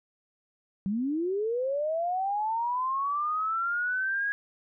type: linear sweep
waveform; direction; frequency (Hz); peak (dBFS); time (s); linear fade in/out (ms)
sine; up; 185.5 to 1661.2; -26; 0.86-4.32; 0
effects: none